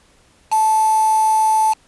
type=tone with quantisation; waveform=sine; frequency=873 Hz; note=A5; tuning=14 cents flat; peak=-12 dBFS; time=0.51-1.74 s; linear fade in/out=20 ms; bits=4; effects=pink hiss -54 dBFS RMS until 1.87 s + resampled to 24000 Hz